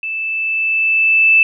sine tone with level ramp, 2636 Hz, E7, 1 cent flat, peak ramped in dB -20 to -6 dBFS, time 0.03-1.43 s, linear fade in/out 2 ms, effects none

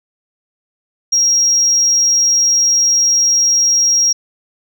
sine tone, 5620 Hz, F8, 10 cents sharp, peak -8 dBFS, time 1.12-4.13 s, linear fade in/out 10 ms, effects tanh soft clip ceiling -6 dBFS

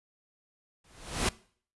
pink noise with exponential growth, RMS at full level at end -24 dBFS, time 0.84-1.29 s, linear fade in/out 5 ms, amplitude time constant 96 ms, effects noise-tail reverb RT60 0.5 s tail -21 dB re dry + resampled to 24000 Hz

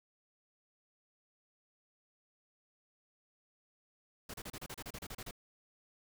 pink noise bursts, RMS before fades -45 dBFS, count 13, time 4.29-5.311 s, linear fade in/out 5 ms, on 49 ms, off 32 ms, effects none

